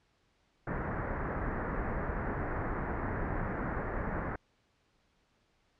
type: low-pass noise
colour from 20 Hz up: pink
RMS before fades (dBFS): -35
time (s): 0.67-4.36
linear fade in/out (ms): 5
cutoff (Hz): 1900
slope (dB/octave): 48
effects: pink hiss -72 dBFS RMS until 5.79 s + low-pass 5000 Hz 12 dB/octave